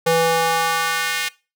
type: tone with high-pass filter sweep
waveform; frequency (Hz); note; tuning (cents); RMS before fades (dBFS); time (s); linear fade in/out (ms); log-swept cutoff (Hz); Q
square; 164.81; E3; 0; -19; 0.06-1.29; 10; 410 to 2200; 1.5
effects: noise-tail reverb RT60 0.3 s tail -22 dB re dry